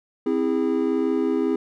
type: chord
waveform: triangle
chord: C augmented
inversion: none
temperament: just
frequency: 261.6 / 327 / 408.8 Hz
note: C4 / E4 / G#4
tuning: 0 / -14 / -27 cents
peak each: -22 dBFS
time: 0.26-1.56 s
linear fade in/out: 5 ms
effects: none